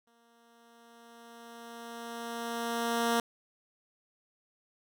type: tone with exponential growth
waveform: 10% pulse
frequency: 233.1 Hz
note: A#3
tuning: in tune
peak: -17 dBFS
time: 0.07-3.2 s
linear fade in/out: 2 ms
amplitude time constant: 680 ms
effects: none